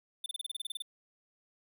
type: tone bursts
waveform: square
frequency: 3556 Hz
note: A7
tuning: 18 cents sharp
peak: -35 dBFS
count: 12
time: 0.24-0.822 s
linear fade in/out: 5 ms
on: 21 ms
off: 30 ms
effects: none